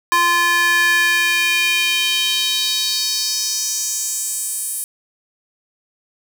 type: tone with high-pass filter sweep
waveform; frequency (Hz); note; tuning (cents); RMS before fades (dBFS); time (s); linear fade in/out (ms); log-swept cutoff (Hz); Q
square; 346; F4; -16; -18; 0.12-4.84; 0; 1200 to 10000; 3.1
effects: none